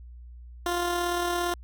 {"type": "tone with amplitude modulation", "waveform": "15% pulse", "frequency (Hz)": 350, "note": "F4", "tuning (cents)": 4, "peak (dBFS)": -18, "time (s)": [0.66, 1.54], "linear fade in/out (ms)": 2, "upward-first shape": "sine", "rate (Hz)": 37.5, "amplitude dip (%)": 30, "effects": ["added 60 Hz sine -42 dBFS peak until 1.63 s"]}